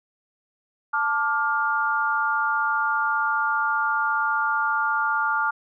sine chord, D minor, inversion second, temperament just, 881 / 1174.7 / 1409.6 Hz, A5 / D6 / F6, +2 / 0 / +16 cents, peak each -26 / -26 / -23 dBFS, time 0.93-5.51 s, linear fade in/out 10 ms, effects none

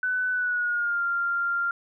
sine tone with pitch glide, 1500 to 1391.5 Hz, F#6 to F6, +23 to -7 cents, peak -23 dBFS, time 0.03-1.71 s, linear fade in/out 2 ms, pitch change -130 cents, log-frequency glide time 0.32-1.03 s, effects none

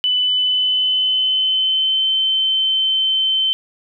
sine tone with pitch glide, 2994 to 3084 Hz, F#7 to G7, +20 to -29 cents, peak -14 dBFS, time 0.04-3.53 s, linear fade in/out 0 ms, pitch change +51 cents, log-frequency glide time 0.2-2.09 s, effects none

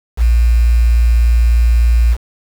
sine tone with quantisation, 58.27 Hz, A#1, in tune, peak -7 dBFS, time 0.17-2.17 s, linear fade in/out 50 ms, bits 5, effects none

